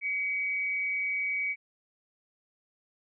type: tone pair together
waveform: sine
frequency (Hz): 2074 / 2265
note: C7 / C#7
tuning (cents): -16 / +37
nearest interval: major second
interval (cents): 153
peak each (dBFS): -39 / -28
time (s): 0.01-1.56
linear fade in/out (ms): 50
effects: none